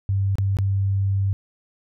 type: tone with dropouts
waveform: sine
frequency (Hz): 98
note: G2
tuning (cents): 0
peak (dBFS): -18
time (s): 0.09-1.33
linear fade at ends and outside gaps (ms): 0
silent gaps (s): 0.355-0.384 / 0.569-0.587
effects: none